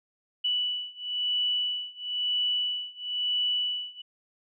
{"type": "beating tone pair", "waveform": "sine", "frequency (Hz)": [2960, 2961], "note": ["F#7", "F#7"], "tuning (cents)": [0, 1], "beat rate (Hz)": 1, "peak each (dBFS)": [-30, -29], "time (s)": [0.44, 4.02], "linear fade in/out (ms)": 10, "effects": []}